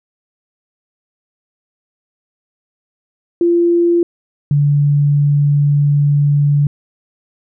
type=tone pair in turn; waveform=sine; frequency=343.8 / 144.55 Hz; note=F4 / D3; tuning=-27 / -27 cents; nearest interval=octave + minor third; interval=1500 cents; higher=first; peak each=-9 dBFS; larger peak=neither; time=3.41-4.03 / 4.51-6.67 s; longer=second; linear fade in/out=2 ms; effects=none